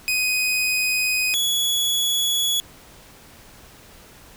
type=tone pair in turn; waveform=sawtooth; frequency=2502 / 3381 Hz; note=D#7 / G#7; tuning=+9 / +30 cents; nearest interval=perfect fourth; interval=521 cents; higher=second; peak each=-16 / -16 dBFS; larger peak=neither; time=0.08-1.34 / 1.34-2.6 s; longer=neither; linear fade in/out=0 ms; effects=pink hiss -47 dBFS RMS until 4.36 s